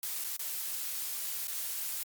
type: noise with dropouts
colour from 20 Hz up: blue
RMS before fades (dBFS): -36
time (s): 0.03-2.03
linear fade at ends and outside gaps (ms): 1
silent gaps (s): 0.24-0.245 / 0.366-0.393 / 1.472-1.481
effects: Opus 48 kbps